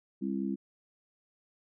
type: harmonic tone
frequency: 66.8 Hz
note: C2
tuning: 36 cents sharp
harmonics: 3 / 4 / 5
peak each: -33 / -35 / -37 dBFS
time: 0.21-0.56 s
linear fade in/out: 20 ms
effects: none